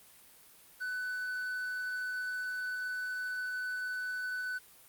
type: tone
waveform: triangle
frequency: 1500 Hz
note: F#6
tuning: 23 cents sharp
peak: -32 dBFS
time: 0.8-4.59 s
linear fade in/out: 20 ms
effects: white hiss -58 dBFS RMS until 4.88 s + Opus 32 kbps